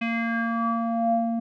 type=tone with low-pass filter sweep; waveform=square; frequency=230.3 Hz; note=A#3; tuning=21 cents flat; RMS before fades=-25 dBFS; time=0.01-1.4 s; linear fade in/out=10 ms; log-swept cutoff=2500 to 500 Hz; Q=6.2; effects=none